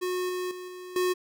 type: tone with level steps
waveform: square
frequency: 363.8 Hz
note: F#4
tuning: 29 cents flat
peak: -28 / -30 / -38 / -40 / -24 dBFS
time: 0.01-1.14 s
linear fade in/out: 20 ms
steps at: 0.29 / 0.51 / 0.68 / 0.96 s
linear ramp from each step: 2 ms
effects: none